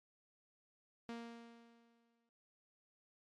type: tone with exponential decay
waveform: sawtooth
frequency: 233.1 Hz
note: A#3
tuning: in tune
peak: -39 dBFS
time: 1.09-2.29 s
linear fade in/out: 0 ms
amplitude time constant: 260 ms
effects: low-pass 5000 Hz 12 dB/octave + MP3 64 kbps